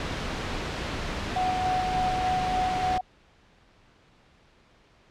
pink noise, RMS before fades -31 dBFS, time 0-2.98 s, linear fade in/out 2 ms
sine tone with tremolo, 740 Hz, F#5, in tune, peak -23 dBFS, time 1.36-3.01 s, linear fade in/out 5 ms, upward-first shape square, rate 3.4 Hz, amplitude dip 30%
effects pink hiss -59 dBFS RMS until 5.1 s + low-pass 4000 Hz 12 dB/octave

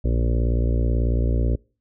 harmonic tone, 58.27 Hz, A#1, in tune, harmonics 1 / 2 / 4 / 5 / 6 / 7 / 8 / 9 / 10, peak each -19 / -25 / -31 / -33 / -35 / -36 / -37 / -38 / -39 dBFS, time 0.04-1.56 s, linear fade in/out 10 ms, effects noise-tail reverb RT60 0.4 s tail -26 dB re dry

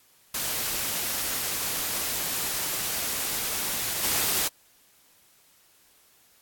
white noise with level steps, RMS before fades -29 / -25 dBFS, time 0.34-4.48 s, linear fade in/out 5 ms, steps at 4.03 s, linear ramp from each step 10 ms, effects white hiss -60 dBFS RMS until 6.41 s + AAC 64 kbps

